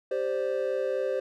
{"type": "chord", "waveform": "triangle", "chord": "G suspended fourth", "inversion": "none", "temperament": "equal", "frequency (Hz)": [392, 523.3, 587.3], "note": ["G4", "C5", "D5"], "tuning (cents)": [0, 0, 0], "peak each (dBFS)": [-30, -26, -32], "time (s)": [0.11, 1.2], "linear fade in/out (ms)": 5, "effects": []}